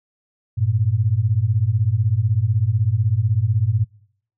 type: beating tone pair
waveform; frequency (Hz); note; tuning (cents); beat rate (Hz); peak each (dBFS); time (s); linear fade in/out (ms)
sine; 99 / 115; G2 / A#2; +18 / -23; 16; -19 / -18; 0.57-3.85; 20
effects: noise-tail reverb RT60 0.6 s tail -23 dB re dry